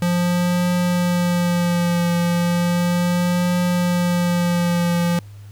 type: tone with vibrato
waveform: square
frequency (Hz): 175.2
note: F3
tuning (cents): +6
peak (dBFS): -17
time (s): 0.02-5.19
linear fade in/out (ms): 2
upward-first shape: triangle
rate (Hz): 0.35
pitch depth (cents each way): 26
effects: added 102 Hz sine -36 dBFS peak until 5.51 s + pink hiss -53 dBFS RMS until 5.51 s